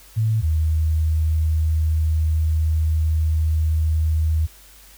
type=tone pair in turn; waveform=sine; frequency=110.3 / 78.85 Hz; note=A2 / D#2; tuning=+5 / +24 cents; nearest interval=tritone; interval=581 cents; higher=first; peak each=-16 dBFS; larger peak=neither; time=0.16-0.42 / 0.42-4.47 s; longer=second; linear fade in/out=20 ms; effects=added 50 Hz sine -49 dBFS peak until 4.97 s + white hiss -48 dBFS RMS until 4.97 s